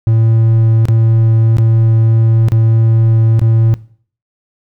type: tone with dropouts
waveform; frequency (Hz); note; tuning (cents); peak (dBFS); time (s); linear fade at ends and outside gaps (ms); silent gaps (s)
triangle; 112.7; A2; +42; -5; 0.07-3.74; 0; 0.854-0.885 / 1.569-1.584 / 2.485-2.52 / 3.394-3.415
effects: noise-tail reverb RT60 0.5 s tail -19 dB re dry